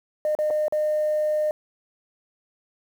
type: tone with dropouts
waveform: sine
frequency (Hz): 609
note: D#5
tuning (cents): -37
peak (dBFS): -19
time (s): 0.25-1.51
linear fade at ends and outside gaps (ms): 1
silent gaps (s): 0.351-0.388 / 0.503-0.507 / 0.682-0.724
effects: tanh soft clip ceiling -16 dBFS + 8-bit